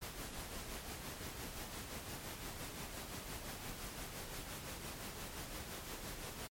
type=noise with tremolo; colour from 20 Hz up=pink; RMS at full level=-45 dBFS; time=0.01-6.48 s; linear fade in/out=20 ms; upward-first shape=sine; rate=5.8 Hz; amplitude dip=40%; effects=MP3 64 kbps